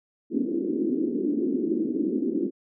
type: band-pass noise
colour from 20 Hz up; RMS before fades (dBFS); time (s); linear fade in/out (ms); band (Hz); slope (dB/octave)
pink; -26; 0.3-2.51; 50; 230 to 380; 48
effects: none